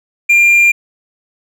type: tone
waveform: triangle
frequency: 2393 Hz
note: D7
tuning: 32 cents sharp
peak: -4 dBFS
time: 0.29-0.72 s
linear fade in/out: 10 ms
effects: none